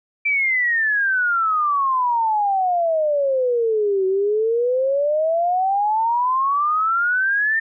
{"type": "exponential two-way sweep", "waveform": "sine", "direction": "down then up", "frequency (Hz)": [2349, 374.4, 1821], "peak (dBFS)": -16, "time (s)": [0.25, 7.6], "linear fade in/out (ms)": 10, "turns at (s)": 4.06, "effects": []}